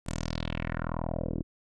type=tone with low-pass filter sweep; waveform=10% pulse; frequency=40.86 Hz; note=E1; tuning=14 cents flat; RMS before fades=-33 dBFS; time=0.06-1.43 s; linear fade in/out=10 ms; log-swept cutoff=9100 to 330 Hz; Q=3.2; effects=none